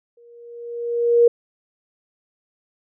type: tone with exponential growth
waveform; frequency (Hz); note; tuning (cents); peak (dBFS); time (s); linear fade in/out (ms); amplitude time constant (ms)
sine; 472.6; A#4; +24; -8; 0.17-1.28; 5; 240
effects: none